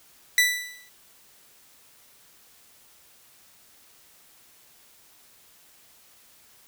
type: tone with exponential decay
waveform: sawtooth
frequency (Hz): 1975.5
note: B6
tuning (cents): 0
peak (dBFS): -11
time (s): 0.38-0.89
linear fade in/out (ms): 1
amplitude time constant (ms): 110
effects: white hiss -56 dBFS RMS until 6.67 s